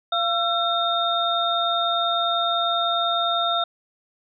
sine tone cluster, 689 / 1345 / 3663 Hz, F5 / E6 / A#7, -24 / +34 / -31 cents, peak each -24 dBFS, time 0.12-3.64 s, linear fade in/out 5 ms, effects none

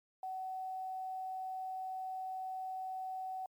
sine tone with quantisation, 753 Hz, F#5, 30 cents sharp, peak -38 dBFS, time 0.23-3.46 s, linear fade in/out 2 ms, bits 11, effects MP3 96 kbps

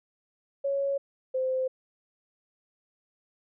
sine tone pair in turn, 555 / 518.7 Hz, C#5 / C5, +2 / -15 cents, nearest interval minor second, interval 117 cents, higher first, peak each -25 dBFS, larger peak neither, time 0.64-0.98 / 1.34-1.68 s, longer neither, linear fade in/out 10 ms, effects none

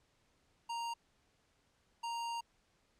square tone bursts at uneven times, 932.3 Hz, A#5, in tune, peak -38 dBFS, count 2, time 0.69-0.94 / 2.03-2.41 s, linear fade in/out 10 ms, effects pink hiss -74 dBFS RMS until 2.99 s + low-pass 8000 Hz 12 dB/octave

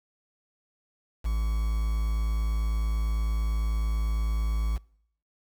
triangle tone with quantisation, 54.5 Hz, A1, 16 cents flat, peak -22 dBFS, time 1.24-4.78 s, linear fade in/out 20 ms, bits 7, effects noise-tail reverb RT60 0.7 s tail -25 dB re dry

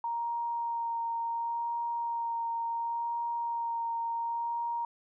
sine tone with vibrato, 932.3 Hz, A#5, in tune, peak -30 dBFS, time 0.04-4.85 s, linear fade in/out 2 ms, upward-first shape sine, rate 0.7 Hz, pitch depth 12 cents each way, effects none

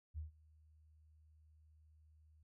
sine tone with ADSR envelope, 77.4 Hz, D#2, 9 cents flat, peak -40 dBFS, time 0.14-2.43 s, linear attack 39 ms, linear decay 130 ms, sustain -24 dB, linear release 5 ms, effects none

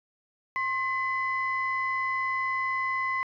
sine tone pair together, 1063.9 / 2020 Hz, C6 / B6, +29 / +39 cents, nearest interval major seventh, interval 1110 cents, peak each -28 dBFS, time 0.56-3.23 s, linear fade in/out 0 ms, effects tanh soft clip ceiling -19 dBFS

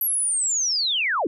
sine linear sweep, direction down, 11840 to 252.2 Hz, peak -20 dBFS, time 0.01-1.27 s, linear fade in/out 2 ms, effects none

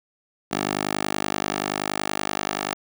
10% pulse tone with high-pass filter sweep, 50.5 Hz, G#1, 48 cents flat, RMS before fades -27 dBFS, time 0.51-2.74 s, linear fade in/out 10 ms, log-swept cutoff 320 to 550 Hz, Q 0.72, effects none

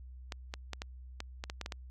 clicks, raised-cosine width 0.2 ms, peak -21 dBFS, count 10, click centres 0.322 / 0.539 / 0.733 / 0.819 / 1.204 / 1.439 / 1.499 / 1.613 / 1.661 / 1.722 s, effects added 63 Hz sine -46 dBFS peak until 1.9 s + AAC 64 kbps

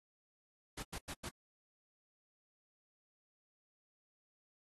pink noise bursts, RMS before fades -44 dBFS, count 4, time 0.77-1.293 s, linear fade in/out 10 ms, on 61 ms, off 93 ms, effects AAC 32 kbps

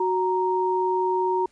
sine tone pair together, 370 / 932.3 Hz, F#4 / A#5, 0 / 0 cents, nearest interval octave + major third, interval 1600 cents, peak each -23 dBFS, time 0-1.46 s, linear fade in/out 5 ms, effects pink hiss -62 dBFS RMS until 1.51 s + resampled to 22050 Hz

